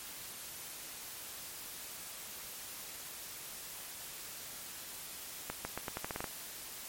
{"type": "accelerating click train", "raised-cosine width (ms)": 0.5, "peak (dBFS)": -21, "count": 10, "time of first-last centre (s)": [5.5, 6.242], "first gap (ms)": 150, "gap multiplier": 0.84, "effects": ["white hiss -46 dBFS RMS until 6.88 s", "MP3 64 kbps"]}